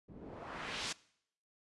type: noise with low-pass filter sweep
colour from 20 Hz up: white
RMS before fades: -44 dBFS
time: 0.08-0.93 s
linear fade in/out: 10 ms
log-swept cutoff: 220 to 6400 Hz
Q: 1.1
effects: noise-tail reverb RT60 0.7 s tail -22 dB re dry + resampled to 24000 Hz